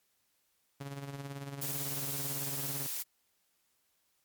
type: tone with tremolo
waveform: sawtooth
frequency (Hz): 139.6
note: C#3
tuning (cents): +13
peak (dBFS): -34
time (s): 0.8-2.87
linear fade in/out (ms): 10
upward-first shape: sine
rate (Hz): 18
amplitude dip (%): 55
type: noise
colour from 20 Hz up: blue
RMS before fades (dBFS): -37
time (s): 1.61-3.03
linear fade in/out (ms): 10
effects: white hiss -75 dBFS RMS until 4.24 s + MP3 96 kbps